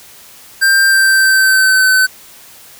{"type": "tone with pitch glide", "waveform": "square", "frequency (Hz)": [1575, 1522.2], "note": ["G6", "F#6"], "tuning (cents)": [8, 49], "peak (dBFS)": -8, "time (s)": [0.61, 2.07], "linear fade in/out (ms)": 20, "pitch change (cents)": -59, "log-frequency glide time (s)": [0.89, 1.89], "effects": ["white hiss -39 dBFS RMS until 2.79 s"]}